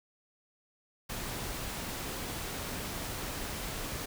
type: noise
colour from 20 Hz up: pink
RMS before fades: -38 dBFS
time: 1.09-4.06 s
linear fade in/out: 10 ms
effects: none